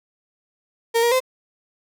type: tone with pitch steps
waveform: 35% pulse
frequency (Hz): 461.5 / 472.9 / 516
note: A#4 / A#4 / C5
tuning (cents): -17 / +25 / -24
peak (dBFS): -14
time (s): 0.94-1.204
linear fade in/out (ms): 20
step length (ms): 88
effects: none